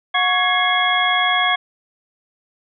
sine tone cluster, 726 / 1113 / 1671 / 2150 / 3324 Hz, F#5 / C#6 / G#6 / C7 / G#7, -33 / +7 / +10 / +47 / +1 cents, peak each -21 dBFS, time 0.14-1.56 s, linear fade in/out 10 ms, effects none

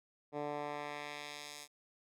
10% pulse tone with band-pass filter sweep, 146.83 Hz, D3, in tune, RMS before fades -43 dBFS, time 0.32-1.68 s, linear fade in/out 50 ms, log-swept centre 490 to 7700 Hz, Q 0.82, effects none

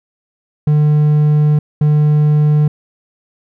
triangle tone pair in turn, 150 / 150 Hz, D3 / D3, +37 / +37 cents, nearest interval unison, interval 0 cents, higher neither, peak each -6 dBFS, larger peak neither, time 0.67-1.59 / 1.81-2.68 s, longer first, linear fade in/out 5 ms, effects none

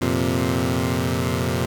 15% pulse chord, F suspended fourth, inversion none, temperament equal, 87.31 / 116.54 / 130.81 Hz, F2 / Bb2 / C3, 0 / 0 / 0 cents, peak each -18 dBFS, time 0.01-1.66 s, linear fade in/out 10 ms, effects none

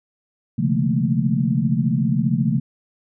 sine tone cluster, 130.7 / 143.8 / 171.6 / 213.7 / 228.5 Hz, C3 / D3 / F3 / G#3 / A#3, -1 / -36 / -30 / +50 / -34 cents, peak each -23 dBFS, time 0.58-2.6 s, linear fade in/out 10 ms, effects none

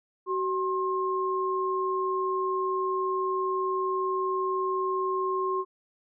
sine tone pair together, 377 / 1066.3 Hz, F#4 / C6, +32 / +32 cents, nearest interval octave + tritone, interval 1800 cents, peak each -28 dBFS, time 0.26-5.65 s, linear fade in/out 50 ms, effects none

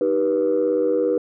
sine chord, Eb augmented, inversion none, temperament just, 311.1 / 388.9 / 486.1 Hz, Eb4 / G4 / B4, 0 / -14 / -28 cents, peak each -23 / -22 / -18 dBFS, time 0.01-1.18 s, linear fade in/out 2 ms, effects tanh soft clip ceiling -11 dBFS

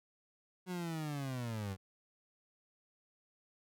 30% pulse linear sweep, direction down, 185 to 92.5 Hz, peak -35 dBFS, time 0.66-1.77 s, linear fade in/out 50 ms, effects none

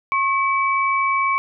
sine tone pair together, 1087 / 2291 Hz, C#6 / D7, -34 / -44 cents, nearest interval octave + minor second, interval 1290 cents, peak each -18 / -21 dBFS, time 0.12-1.38 s, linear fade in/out 0 ms, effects none

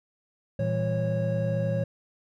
triangle tone cluster, 114.7 / 163.8 / 196.4 / 549 Hz, A#2 / E3 / G3 / C#5, -28 / -11 / +4 / -17 cents, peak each -26 / -28 / -34 / -27 dBFS, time 0.59-1.84 s, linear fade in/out 5 ms, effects none

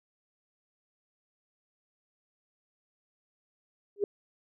sine tone with exponential growth, 406.1 Hz, G#4, 39 cents flat, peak -20 dBFS, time 3.96-4.04 s, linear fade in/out 2 ms, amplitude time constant 16 ms, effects none

